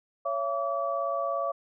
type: tone cluster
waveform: sine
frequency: 556 / 673 / 1150 Hz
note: C#5 / E5 / D6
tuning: +5 / +36 / -37 cents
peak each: -31 dBFS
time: 0.25-1.52 s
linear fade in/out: 10 ms
effects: none